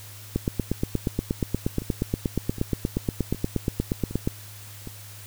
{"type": "two click trains", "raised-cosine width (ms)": 3, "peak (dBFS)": [-10, -22], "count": [34, 5], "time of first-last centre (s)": [[0.36, 4.275], [1.82, 4.873]], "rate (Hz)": [8.43, 1.31], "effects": ["added 103 Hz sine -43 dBFS peak until 5.26 s", "white hiss -45 dBFS RMS until 5.26 s"]}